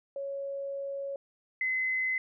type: tone pair in turn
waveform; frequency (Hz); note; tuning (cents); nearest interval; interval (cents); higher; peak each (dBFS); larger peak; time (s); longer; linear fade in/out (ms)
sine; 554.4 / 2041; C#5 / C7; 0 / -44; octave + major seventh; 2256; second; -33 / -27; second; 0.16-1.16 / 1.61-2.18; first; 2
effects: none